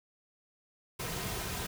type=noise with comb filter; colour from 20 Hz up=pink; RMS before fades=-37 dBFS; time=0.99-1.67 s; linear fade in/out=10 ms; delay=3.5 ms; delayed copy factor=-0.5; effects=none